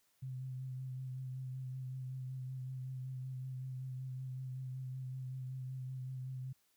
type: tone with vibrato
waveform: sine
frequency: 129.6 Hz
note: C3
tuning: 16 cents flat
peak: -40 dBFS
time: 0.22-6.53 s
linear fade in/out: 10 ms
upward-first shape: sine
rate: 5.3 Hz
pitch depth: 24 cents each way
effects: white hiss -75 dBFS RMS until 6.76 s